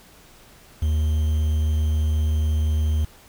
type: tone with quantisation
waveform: triangle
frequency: 77 Hz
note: D#2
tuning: 17 cents flat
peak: -16 dBFS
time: 0.82-3.05 s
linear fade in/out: 5 ms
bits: 7
effects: pink hiss -50 dBFS RMS until 3.28 s